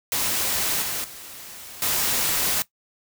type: noise with level steps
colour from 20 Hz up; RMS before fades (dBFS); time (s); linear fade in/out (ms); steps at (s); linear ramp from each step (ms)
white; -24 / -28 / -40 / -23; 0.12-2.62; 0; 0.82 / 1.04 / 1.82; 2
effects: noise-tail reverb RT60 0.1 s tail -17 dB re dry